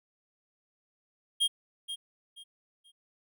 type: tone with echo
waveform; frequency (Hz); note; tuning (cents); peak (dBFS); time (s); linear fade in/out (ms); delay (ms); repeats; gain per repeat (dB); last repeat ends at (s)
square; 3230; G#7; -49; -24; 1.4-1.48; 20; 480; 3; -11; 2.92
effects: none